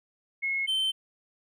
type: tone pair in turn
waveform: sine / triangle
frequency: 2172 / 3093 Hz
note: C#7 / G7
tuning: -36 / -24 cents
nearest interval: tritone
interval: 612 cents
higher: second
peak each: -26 / -23 dBFS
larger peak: second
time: 0.42-0.67 / 0.67-0.92 s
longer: neither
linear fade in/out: 20 ms
effects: none